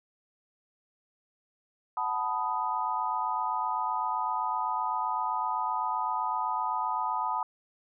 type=chord; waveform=sine; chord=B dominant seventh; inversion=second; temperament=equal; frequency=740 / 880 / 987.8 / 1244.5 Hz; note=F#5 / A5 / B5 / D#6; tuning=0 / 0 / 0 / 0 cents; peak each=-37 / -32 / -31 / -34 dBFS; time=1.97-7.43 s; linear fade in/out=2 ms; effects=none